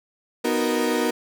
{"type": "chord", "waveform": "35% pulse", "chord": "B major seventh", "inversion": "none", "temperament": "equal", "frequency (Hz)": [246.9, 311.1, 370, 466.2], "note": ["B3", "D#4", "F#4", "A#4"], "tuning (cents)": [0, 0, 0, 0], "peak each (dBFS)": [-24, -25, -26, -23], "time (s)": [0.44, 1.11], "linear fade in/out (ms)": 10, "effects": []}